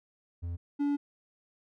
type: tone pair in turn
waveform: triangle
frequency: 85.9 / 286.9 Hz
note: F2 / D4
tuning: -28 / -40 cents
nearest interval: octave + major sixth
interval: 2088 cents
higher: second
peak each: -31 / -24 dBFS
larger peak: second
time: 0.42-0.57 / 0.79-0.97 s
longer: second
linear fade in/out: 20 ms
effects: none